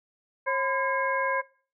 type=harmonic tone with a mistuned harmonic; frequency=541 Hz; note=C#5; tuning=42 cents flat; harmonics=1 / 2 / 3 / 4; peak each=-28 / -28 / -30 / -33 dBFS; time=0.46-1.42 s; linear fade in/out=20 ms; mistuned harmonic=2; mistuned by=-110 cents; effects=noise-tail reverb RT60 0.4 s tail -21 dB re dry